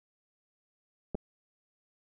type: clicks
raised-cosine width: 2 ms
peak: -21 dBFS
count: 2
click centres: 1.147 / 1.152 s
effects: none